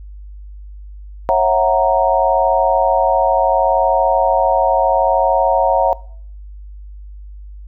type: chord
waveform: sine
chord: F# dominant seventh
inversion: second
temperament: equal with one note detuned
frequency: 546.4 / 659.3 / 740 / 932.3 Hz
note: C#5 / E5 / F#5 / A#5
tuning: -25 / 0 / 0 / 0 cents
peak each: -16 dBFS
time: 1.29-5.93 s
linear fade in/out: 0 ms
effects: noise-tail reverb RT60 0.6 s tail -22 dB re dry + added 50 Hz sine -31 dBFS peak until 7.67 s